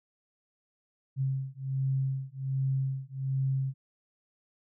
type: beating tone pair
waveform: sine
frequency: 133.4 / 134.7 Hz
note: C3 / C#3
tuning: +34 / -49 cents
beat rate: 1.3 Hz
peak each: -31 dBFS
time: 1.16-3.74 s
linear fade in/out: 50 ms
effects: none